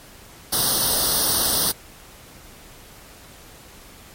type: noise with comb filter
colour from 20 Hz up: white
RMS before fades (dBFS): -20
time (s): 0.52-1.72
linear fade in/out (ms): 10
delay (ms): 0.21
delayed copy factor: +1
effects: pink hiss -45 dBFS RMS until 4.14 s + MP3 64 kbps